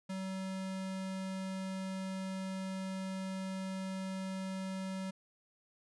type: tone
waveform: square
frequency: 190 Hz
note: F#3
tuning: 46 cents sharp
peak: -38 dBFS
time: 0.09-5.11 s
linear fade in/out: 10 ms
effects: resampled to 24000 Hz